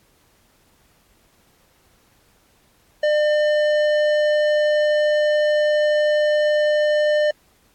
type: tone with tanh clipping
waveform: triangle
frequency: 601 Hz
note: D5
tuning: 40 cents sharp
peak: -17 dBFS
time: 3.03-7.31 s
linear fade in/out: 5 ms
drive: 17 dB
effects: pink hiss -59 dBFS RMS until 7.74 s + AAC 64 kbps